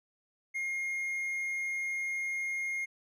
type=tone; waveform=triangle; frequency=2136 Hz; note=C7; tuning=35 cents sharp; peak=-30 dBFS; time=0.54-2.86 s; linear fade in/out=20 ms; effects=none